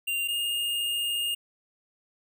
square tone pair in turn, 2784 / 2831 Hz, F7 / F7, -6 / +23 cents, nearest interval unison, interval 29 cents, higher second, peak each -27 dBFS, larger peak neither, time 0.07-0.28 / 0.28-1.35 s, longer second, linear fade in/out 10 ms, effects none

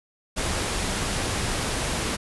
pink low-pass noise, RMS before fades -27 dBFS, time 0.36-2.17 s, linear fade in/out 20 ms, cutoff 11000 Hz, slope 96 dB/octave, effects none

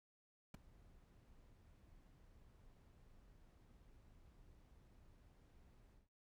brown noise with ADSR envelope, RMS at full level -42 dBFS, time 0.54-6.09 s, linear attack 4 ms, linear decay 9 ms, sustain -24 dB, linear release 160 ms, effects noise-tail reverb RT60 0.1 s tail -23 dB re dry

